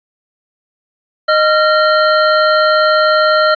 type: tone pair together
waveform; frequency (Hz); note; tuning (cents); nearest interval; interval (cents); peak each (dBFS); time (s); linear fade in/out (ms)
square; 618.6 / 1376; D#5 / F6; -10 / -26; octave + major second; 1384; -12; 1.28-3.55; 10
effects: resampled to 11025 Hz + 8-bit